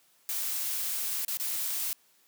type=noise with dropouts; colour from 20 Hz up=blue; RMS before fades=-32 dBFS; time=0.29-1.93 s; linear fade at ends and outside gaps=0 ms; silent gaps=1.249-1.281 / 1.371-1.399 s; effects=white hiss -65 dBFS RMS until 2.27 s + high-pass 150 Hz 12 dB/octave